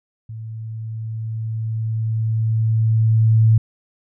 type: tone with level ramp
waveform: sine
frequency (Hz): 111.3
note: A2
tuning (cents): +20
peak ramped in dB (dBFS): -29 to -9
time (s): 0.29-3.58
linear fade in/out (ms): 5
effects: none